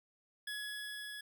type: tone with level ramp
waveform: 25% pulse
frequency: 1686 Hz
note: G#6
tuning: 26 cents sharp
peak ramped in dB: -35 to -40 dBFS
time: 0.47-1.21 s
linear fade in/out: 5 ms
effects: none